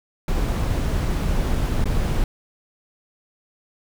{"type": "noise with dropouts", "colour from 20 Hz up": "brown", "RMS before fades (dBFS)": -21, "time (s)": [0.28, 2.24], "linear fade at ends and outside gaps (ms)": 2, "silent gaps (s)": [1.842, 1.856], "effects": []}